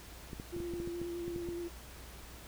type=clicks; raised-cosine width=3 ms; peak=-29 dBFS; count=11; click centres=0.332 / 0.399 / 0.565 / 0.603 / 0.737 / 0.801 / 0.875 / 1.016 / 1.28 / 1.361 / 1.488 s
type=tone with vibrato; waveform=sine; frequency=344.9 Hz; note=F4; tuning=22 cents flat; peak=-37 dBFS; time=0.52-1.69 s; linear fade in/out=20 ms; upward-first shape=triangle; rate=9.5 Hz; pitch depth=26 cents each way
effects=added 60 Hz sine -52 dBFS peak until 2.47 s + pink hiss -52 dBFS RMS until 2.47 s